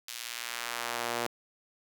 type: tone with high-pass filter sweep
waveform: sawtooth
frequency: 118.8 Hz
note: A#2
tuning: 33 cents sharp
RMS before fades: -36 dBFS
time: 0.08-1.27 s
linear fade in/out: 0 ms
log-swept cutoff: 3600 to 460 Hz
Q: 0.78
effects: 9-bit